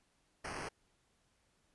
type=noise with sample-and-hold; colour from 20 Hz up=blue; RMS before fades=-43 dBFS; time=0.44-0.69 s; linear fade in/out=10 ms; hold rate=3675 Hz; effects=pink hiss -75 dBFS RMS until 1.74 s + resampled to 24000 Hz